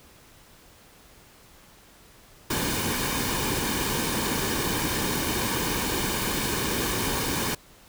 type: noise with comb filter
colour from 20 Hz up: pink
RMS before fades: -27 dBFS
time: 2.5-7.55 s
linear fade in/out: 5 ms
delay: 1.5 ms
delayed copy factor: -0.55
effects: pink hiss -53 dBFS RMS until 7.88 s